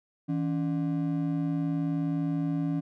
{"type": "ring-modulated tone", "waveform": "triangle", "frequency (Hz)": 221.8, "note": "A3", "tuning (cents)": 14, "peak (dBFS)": -21, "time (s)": [0.28, 2.81], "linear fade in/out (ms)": 20, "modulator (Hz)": 59.6, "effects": []}